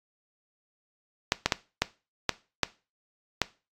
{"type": "clicks", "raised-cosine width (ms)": 0.2, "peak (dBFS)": -4, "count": 7, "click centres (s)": [1.321, 1.46, 1.522, 1.82, 2.293, 2.633, 3.417], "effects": ["noise-tail reverb RT60 0.3 s tail -18 dB re dry", "AAC 64 kbps"]}